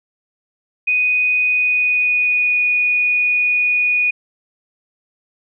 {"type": "tone with pitch glide", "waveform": "sine", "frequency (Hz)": [2489, 2465], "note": ["D#7", "D#7"], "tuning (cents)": [0, -17], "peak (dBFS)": -13, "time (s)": [0.87, 4.11], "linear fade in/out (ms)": 10, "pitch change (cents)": -17, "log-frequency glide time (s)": [1.46, 2.62], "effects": []}